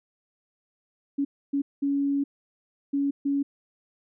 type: tone bursts at uneven times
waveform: sine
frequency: 280.6 Hz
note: C#4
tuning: 21 cents sharp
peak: -22 dBFS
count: 5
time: 1.18-1.25 / 1.53-1.62 / 1.82-2.24 / 2.93-3.11 / 3.25-3.43 s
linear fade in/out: 10 ms
effects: none